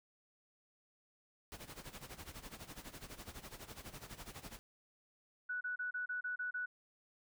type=noise with tremolo; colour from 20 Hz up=pink; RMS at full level=-48 dBFS; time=1.52-4.59 s; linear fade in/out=0 ms; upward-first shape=sine; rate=12 Hz; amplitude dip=80%
type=tone bursts; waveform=sine; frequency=1478 Hz; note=F#6; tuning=2 cents flat; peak=-37 dBFS; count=8; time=5.49-6.66 s; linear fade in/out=10 ms; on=120 ms; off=30 ms
effects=none